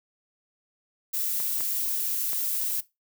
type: noise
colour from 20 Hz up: violet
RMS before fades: -28 dBFS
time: 1.13-2.81 s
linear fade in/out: 10 ms
type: clicks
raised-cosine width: 0.5 ms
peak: -25 dBFS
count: 3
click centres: 1.402 / 1.607 / 2.331 s
effects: noise-tail reverb RT60 0.2 s tail -18 dB re dry